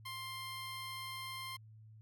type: tone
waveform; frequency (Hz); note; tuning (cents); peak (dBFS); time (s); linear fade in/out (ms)
15% pulse; 1053; C6; +11; -36; 0.05-1.57; 10
effects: added 109 Hz sine -54 dBFS peak until 2.01 s